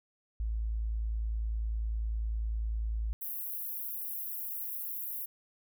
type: tone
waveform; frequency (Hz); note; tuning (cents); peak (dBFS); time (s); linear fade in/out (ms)
sine; 55; A1; 0; -30; 0.4-3.13; 0
type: high-pass noise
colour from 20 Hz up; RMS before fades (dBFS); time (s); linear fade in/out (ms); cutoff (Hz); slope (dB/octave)
pink; -38; 3.21-5.26; 10; 12000; 48
effects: none